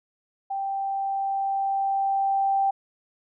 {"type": "tone with level ramp", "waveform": "sine", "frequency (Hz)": 784, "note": "G5", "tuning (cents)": 0, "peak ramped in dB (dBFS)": [-26, -19], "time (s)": [0.5, 2.71], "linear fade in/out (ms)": 10, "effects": []}